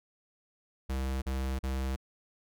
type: tone bursts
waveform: square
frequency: 66 Hz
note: C2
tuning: 16 cents sharp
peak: -31 dBFS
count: 3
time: 0.89-1.962 s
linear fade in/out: 10 ms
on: 330 ms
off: 41 ms
effects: none